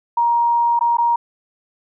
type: tone with dropouts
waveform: sine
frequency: 942 Hz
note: A#5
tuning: 18 cents sharp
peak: -13 dBFS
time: 0.17-1.16 s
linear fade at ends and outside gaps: 5 ms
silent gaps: 0.792-0.809 / 0.971-0.983 s
effects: none